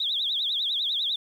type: tone with vibrato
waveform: sine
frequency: 3561 Hz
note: A7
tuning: 20 cents sharp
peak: -24 dBFS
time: 0-1.16 s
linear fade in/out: 5 ms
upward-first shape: triangle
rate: 10 Hz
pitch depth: 200 cents each way
effects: 9-bit